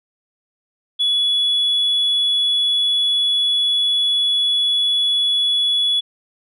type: tone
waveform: sine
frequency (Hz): 3399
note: G#7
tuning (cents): +39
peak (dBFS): -13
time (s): 0.99-6.01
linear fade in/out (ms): 20
effects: tanh soft clip ceiling -12 dBFS